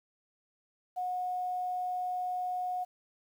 sine tone with quantisation, 728 Hz, F#5, 28 cents flat, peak -31 dBFS, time 0.96-2.85 s, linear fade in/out 20 ms, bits 10, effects none

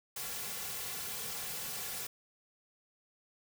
white noise with comb filter, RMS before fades -40 dBFS, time 0.16-2.07 s, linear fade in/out 5 ms, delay 3.2 ms, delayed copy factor -0.8, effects none

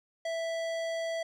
sine tone with hard clipping, 659.3 Hz, E5, in tune, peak -33 dBFS, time 0.25-1.23 s, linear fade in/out 5 ms, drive 16 dB, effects none

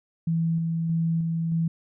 sine tone with tremolo, 164.81 Hz, E3, in tune, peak -21 dBFS, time 0.27-1.68 s, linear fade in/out 5 ms, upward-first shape square, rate 1.6 Hz, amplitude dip 25%, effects none

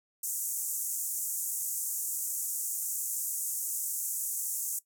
pink band-pass noise, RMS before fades -34 dBFS, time 0.23-4.79 s, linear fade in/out 5 ms, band 6700 to 16000 Hz, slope 48 dB/octave, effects noise-tail reverb RT60 0.1 s tail -17 dB re dry

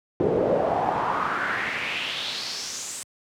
brown noise with band-pass filter sweep, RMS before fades -26 dBFS, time 0.2-3.03 s, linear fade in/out 0 ms, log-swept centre 400 to 8400 Hz, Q 3.6, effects high-pass 100 Hz 12 dB/octave

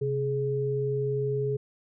sine tone pair together, 132.37 / 419.9 Hz, C3 / G#4, +20 / +19 cents, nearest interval octave + minor sixth, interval 1999 cents, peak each -29 / -27 dBFS, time 0.01-1.57 s, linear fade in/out 10 ms, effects none

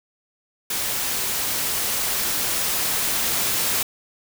white noise with level ramp, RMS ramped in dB -25 to -22 dBFS, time 0.7-3.83 s, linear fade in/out 5 ms, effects none

